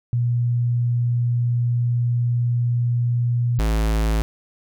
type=tone pair in turn; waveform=sine / square; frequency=120.3 / 54.34 Hz; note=B2 / A1; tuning=-45 / -21 cents; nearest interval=octave + major second; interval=1376 cents; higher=first; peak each=-17 / -18 dBFS; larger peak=first; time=0.13-3.59 / 3.59-4.22 s; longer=first; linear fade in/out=0 ms; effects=none